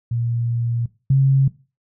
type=tone pair in turn; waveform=sine; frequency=117.8 / 135.41 Hz; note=A#2 / C#3; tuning=+19 / -40 cents; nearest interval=major second; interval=241 cents; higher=second; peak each=-19 / -11 dBFS; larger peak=second; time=0.11-0.86 / 1.1-1.48 s; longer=first; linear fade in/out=5 ms; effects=noise-tail reverb RT60 0.3 s tail -18 dB re dry